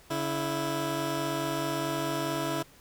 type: tone pair together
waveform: 15% pulse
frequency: 142.48 / 329.6 Hz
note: C#3 / E4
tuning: +48 / 0 cents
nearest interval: octave + minor third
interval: 1452 cents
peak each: -27 / -24 dBFS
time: 0.1-2.63 s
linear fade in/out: 10 ms
effects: pink hiss -56 dBFS RMS until 2.8 s